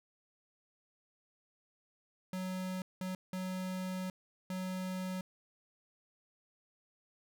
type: tone bursts at uneven times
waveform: square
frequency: 185.5 Hz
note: F#3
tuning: 5 cents sharp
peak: -37 dBFS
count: 4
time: 2.33-2.82 / 3.01-3.15 / 3.33-4.1 / 4.5-5.21 s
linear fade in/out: 2 ms
effects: none